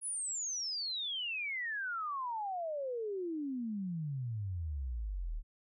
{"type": "exponential sweep", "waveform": "sine", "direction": "down", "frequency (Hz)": [10548, 35.56], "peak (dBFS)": -35, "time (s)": [0.01, 5.43], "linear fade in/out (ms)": 50, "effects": []}